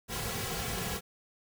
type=noise with comb filter; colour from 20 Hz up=pink; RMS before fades=-35 dBFS; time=0.08-1.01 s; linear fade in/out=50 ms; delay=3.3 ms; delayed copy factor=-0.8; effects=none